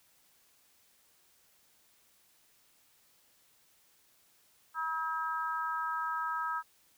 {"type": "harmonic tone", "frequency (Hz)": 320.9, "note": "E4", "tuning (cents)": -46, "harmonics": [3, 4, 5], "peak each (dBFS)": [-37, -34, -39], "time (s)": [4.74, 6.63], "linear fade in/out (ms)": 50, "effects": ["white hiss -67 dBFS RMS until 6.97 s"]}